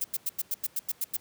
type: noise bursts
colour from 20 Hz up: violet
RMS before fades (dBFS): -29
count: 10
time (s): 0.01-1.168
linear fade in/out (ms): 5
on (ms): 33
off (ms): 92
effects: pink hiss -59 dBFS RMS until 1.2 s + high-pass 100 Hz 12 dB/octave